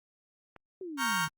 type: click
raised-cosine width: 0.5 ms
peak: -34 dBFS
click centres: 0.563 s
type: exponential sweep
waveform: sine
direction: down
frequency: 388.6 to 150 Hz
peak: -37 dBFS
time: 0.81-1.28 s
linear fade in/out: 2 ms
type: chord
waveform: 35% pulse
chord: G half-diminished seventh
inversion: first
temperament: equal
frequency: 932.3 / 1108.7 / 1396.9 / 1568 Hz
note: Bb5 / Db6 / F6 / G6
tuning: 0 / 0 / 0 / 0 cents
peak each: -32 dBFS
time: 0.97-1.29 s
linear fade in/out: 50 ms
effects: Opus 48 kbps